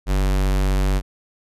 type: tone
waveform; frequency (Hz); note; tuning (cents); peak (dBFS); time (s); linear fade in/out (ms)
square; 47.87; G1; -40; -17; 0.06-1.02; 50
effects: resampled to 32000 Hz